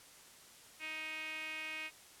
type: tone with band-pass filter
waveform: sawtooth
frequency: 313.3 Hz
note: D#4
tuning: 12 cents sharp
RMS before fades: -43 dBFS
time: 0.79-1.91 s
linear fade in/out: 50 ms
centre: 2400 Hz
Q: 6.5
effects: white hiss -58 dBFS RMS until 2.2 s + low-pass 11000 Hz 12 dB/octave